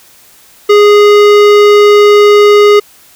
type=tone with hard clipping; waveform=sine; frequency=413.8 Hz; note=G#4; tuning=6 cents flat; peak=-3 dBFS; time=0.69-2.8 s; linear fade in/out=10 ms; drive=17 dB; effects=white hiss -41 dBFS RMS until 3.15 s